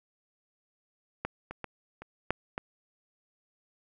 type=clicks; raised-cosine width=0.5 ms; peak=-16 / -24 / -21 / -28 / -11 / -18 dBFS; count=6; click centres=1.25 / 1.51 / 1.643 / 2.02 / 2.306 / 2.579 s; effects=none